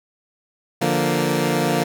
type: chord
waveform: 15% pulse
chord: Bb major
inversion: first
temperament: equal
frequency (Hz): 146.83 / 174.61 / 233.1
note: D3 / F3 / Bb3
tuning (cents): 0 / 0 / 0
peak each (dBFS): -16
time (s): 0.81-1.84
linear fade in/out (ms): 10
effects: none